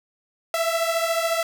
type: beating tone pair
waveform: sawtooth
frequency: 659.3 / 673.3 Hz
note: E5 / E5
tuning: 0 / +36 cents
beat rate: 14 Hz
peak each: -19 / -22 dBFS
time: 0.54-1.43 s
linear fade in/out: 2 ms
effects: none